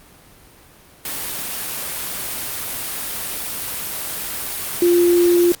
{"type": "tone in noise", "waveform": "sine", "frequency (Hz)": 349.2, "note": "F4", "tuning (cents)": 0, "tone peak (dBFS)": -11, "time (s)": [4.82, 5.52], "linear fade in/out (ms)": 2, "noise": "white", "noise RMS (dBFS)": -26, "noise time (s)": [1.05, 5.55], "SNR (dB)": 12, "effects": ["pink hiss -47 dBFS RMS until 5.6 s", "Opus 32 kbps"]}